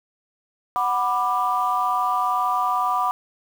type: chord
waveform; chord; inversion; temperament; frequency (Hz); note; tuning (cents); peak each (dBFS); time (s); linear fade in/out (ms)
sine; B minor; second; just; 740.8 / 987.8 / 1185.3; F#5 / B5 / D6; +2 / 0 / +16; -24 / -23 / -22; 0.76-3.11; 0
effects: tanh soft clip ceiling -10 dBFS + 7-bit